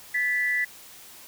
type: tone pair together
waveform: sine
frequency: 1731.4 / 1975.5 Hz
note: A6 / B6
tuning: -28 / 0 cents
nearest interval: major second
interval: 228 cents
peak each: -29 / -23 dBFS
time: 0.14-0.65 s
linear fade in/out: 10 ms
effects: white hiss -47 dBFS RMS until 1.27 s